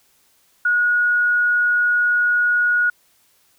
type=tone; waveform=sine; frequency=1451 Hz; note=F#6; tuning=34 cents flat; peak=-14 dBFS; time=0.65-2.9 s; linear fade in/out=5 ms; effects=white hiss -59 dBFS RMS until 3.58 s